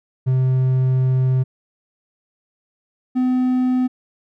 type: tone pair in turn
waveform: triangle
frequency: 129.6 / 253.7 Hz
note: C3 / B3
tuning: -16 / +47 cents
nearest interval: octave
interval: 1163 cents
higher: second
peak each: -12 / -13 dBFS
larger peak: first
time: 0.26-1.44 / 3.15-3.88 s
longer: first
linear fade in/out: 20 ms
effects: none